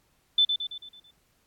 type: tone with echo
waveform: sine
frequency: 3520 Hz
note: A7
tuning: in tune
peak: -17 dBFS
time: 0.38-0.45 s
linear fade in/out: 5 ms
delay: 110 ms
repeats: 6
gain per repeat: -6 dB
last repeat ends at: 1.11 s
effects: pink hiss -68 dBFS RMS until 1.46 s + AAC 64 kbps